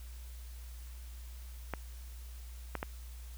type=clicks; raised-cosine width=0.5 ms; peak=-20 dBFS; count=3; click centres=1.737 / 2.753 / 2.829 s; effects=added 60 Hz sine -44 dBFS peak until 3.37 s + white hiss -58 dBFS RMS until 3.37 s